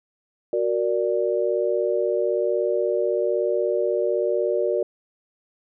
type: chord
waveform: sine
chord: Gb augmented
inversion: none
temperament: equal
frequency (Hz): 370 / 466.2 / 587.3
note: Gb4 / Bb4 / D5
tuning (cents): 0 / 0 / 0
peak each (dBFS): -24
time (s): 0.53-4.83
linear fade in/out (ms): 2
effects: none